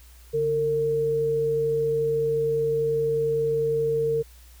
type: tone pair together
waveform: sine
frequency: 143.5 / 455.6 Hz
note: D3 / A#4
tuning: -40 / -40 cents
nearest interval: octave + minor sixth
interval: 2000 cents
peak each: -32 / -21 dBFS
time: 0.33-4.23 s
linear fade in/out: 20 ms
effects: added 60 Hz sine -47 dBFS peak until 4.6 s + white hiss -55 dBFS RMS until 4.6 s